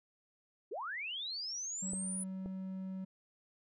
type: linear sweep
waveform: sine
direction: up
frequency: 329.6 to 10060 Hz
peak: -38 dBFS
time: 0.71-2.24 s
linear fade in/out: 10 ms
type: tone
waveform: triangle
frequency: 189.1 Hz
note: F#3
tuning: 38 cents sharp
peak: -37 dBFS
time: 1.82-3.05 s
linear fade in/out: 10 ms
type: clicks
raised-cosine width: 2 ms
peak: -32 dBFS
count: 2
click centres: 1.934 / 2.46 s
effects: none